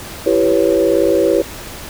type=chord; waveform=sine; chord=C# half-diminished seventh; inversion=first; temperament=equal with one note detuned; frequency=334.2 / 392 / 493.9 / 554.4 Hz; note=E4 / G4 / B4 / C#5; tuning=+24 / 0 / 0 / 0 cents; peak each=-16 dBFS; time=0.26-1.42 s; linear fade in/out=5 ms; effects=pink hiss -31 dBFS RMS until 1.89 s